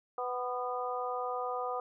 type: harmonic tone with a mistuned harmonic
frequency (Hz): 248.9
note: B3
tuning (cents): +14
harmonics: 2 / 3 / 4 / 5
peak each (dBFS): -37 / -37 / -41 / -38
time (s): 0.18-1.8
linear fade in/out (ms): 2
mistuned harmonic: 5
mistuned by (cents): -25
effects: none